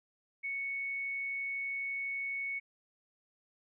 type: tone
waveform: sine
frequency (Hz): 2217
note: C#7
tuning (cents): 0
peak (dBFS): -34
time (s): 0.43-2.6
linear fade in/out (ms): 20
effects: none